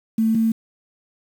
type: tone pair in turn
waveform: sine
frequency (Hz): 222.6 / 224.3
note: A3 / A3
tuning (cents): +20 / +34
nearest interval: unison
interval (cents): 14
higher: second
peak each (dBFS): -15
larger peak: neither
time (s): 0.18-0.35 / 0.35-0.52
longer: neither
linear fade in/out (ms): 5
effects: 7-bit